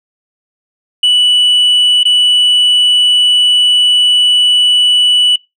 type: tone with dropouts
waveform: sine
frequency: 2960 Hz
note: F#7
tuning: in tune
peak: -3 dBFS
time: 1.03-5.36 s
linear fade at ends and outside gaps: 5 ms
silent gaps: 2.033-2.052 s
effects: noise-tail reverb RT60 0.2 s tail -23 dB re dry + tanh soft clip ceiling -5 dBFS